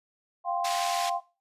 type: chord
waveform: sine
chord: F suspended second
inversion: none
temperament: just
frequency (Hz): 698.5 / 785.8 / 1047.7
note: F5 / G5 / C6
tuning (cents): 0 / +4 / +2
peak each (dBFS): -29 / -31 / -33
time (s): 0.44-1.21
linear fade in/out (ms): 50
type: band-pass noise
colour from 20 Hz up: white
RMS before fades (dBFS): -35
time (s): 0.64-1.1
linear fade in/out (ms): 10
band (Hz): 1600 to 5200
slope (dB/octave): 12
effects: noise-tail reverb RT60 0.3 s tail -17 dB re dry + resampled to 32000 Hz